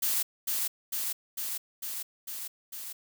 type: noise with echo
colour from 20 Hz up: blue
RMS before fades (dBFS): -28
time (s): 0.02-0.23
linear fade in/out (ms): 10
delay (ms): 450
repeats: 6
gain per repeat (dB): -2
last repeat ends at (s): 2.93
effects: none